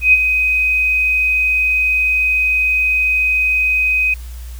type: tone with ADSR envelope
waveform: sine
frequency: 2513 Hz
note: D#7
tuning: 17 cents sharp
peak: -4 dBFS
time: 0.01-4.14 s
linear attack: 120 ms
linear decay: 32 ms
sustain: -8 dB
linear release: 4 ms
effects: added 60 Hz sine -27 dBFS peak until 4.59 s + white hiss -43 dBFS RMS until 4.59 s